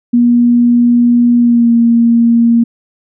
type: tone with pitch glide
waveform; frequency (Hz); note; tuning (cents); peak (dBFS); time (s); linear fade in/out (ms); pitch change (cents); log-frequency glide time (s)
sine; 239.9 to 233.3; A#3 to A#3; +50 to +2; -5; 0.13-2.64; 10; -48; 1.38-1.72
effects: none